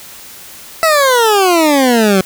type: exponential sweep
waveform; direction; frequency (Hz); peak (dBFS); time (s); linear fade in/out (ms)
20% pulse; down; 663 to 185; -3; 0.83-2.21; 0
effects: white hiss -34 dBFS RMS until 2.25 s